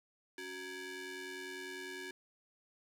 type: ring-modulated tone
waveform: sawtooth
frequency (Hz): 650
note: E5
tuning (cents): -24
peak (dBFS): -36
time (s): 0.38-2.11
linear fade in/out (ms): 2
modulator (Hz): 1020
effects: low-pass 11000 Hz 12 dB/octave + 11-bit